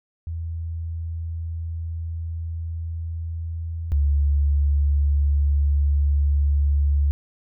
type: tone pair in turn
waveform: sine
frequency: 82.41 / 71.73 Hz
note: E2 / D2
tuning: 0 / -40 cents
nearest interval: major second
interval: 240 cents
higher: first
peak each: -26 / -16 dBFS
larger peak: second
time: 0.27-3.92 / 3.92-7.11 s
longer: first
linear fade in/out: 0 ms
effects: none